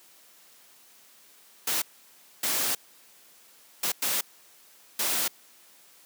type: noise bursts at uneven times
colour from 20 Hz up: white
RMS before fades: -27 dBFS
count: 5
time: 1.67-1.82 / 2.43-2.75 / 3.83-3.92 / 4.02-4.21 / 4.99-5.28 s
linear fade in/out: 5 ms
effects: white hiss -56 dBFS RMS until 6.05 s + high-pass 200 Hz 12 dB/octave